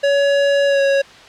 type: tone with pitch glide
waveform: square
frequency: 563 to 552.7 Hz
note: C#5 to C#5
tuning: +27 to -5 cents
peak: -13 dBFS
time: 0.03-1.02 s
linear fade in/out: 10 ms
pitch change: -32 cents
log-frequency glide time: 0.66-0.81 s
effects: white hiss -41 dBFS RMS until 1.28 s + low-pass 4000 Hz 12 dB/octave